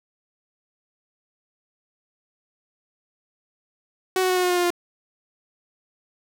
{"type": "tone with pitch steps", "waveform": "sawtooth", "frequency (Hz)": [373.7, 370.3, 366.9, 363.5, 360.1, 356.8, 353.5, 350.3], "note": ["F#4", "F#4", "F#4", "F#4", "F#4", "F4", "F4", "F4"], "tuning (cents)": [17, 1, -15, -31, -47, 37, 21, 5], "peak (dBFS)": -15, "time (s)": [4.16, 4.704], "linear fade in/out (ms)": 2, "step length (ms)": 68, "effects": []}